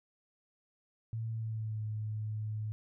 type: tone with pitch glide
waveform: sine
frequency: 112.9 to 107.61 Hz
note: A2 to A2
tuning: +45 to -38 cents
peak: -34 dBFS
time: 1.13-2.72 s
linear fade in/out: 0 ms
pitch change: -83 cents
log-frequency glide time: 1.3-1.84 s
effects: none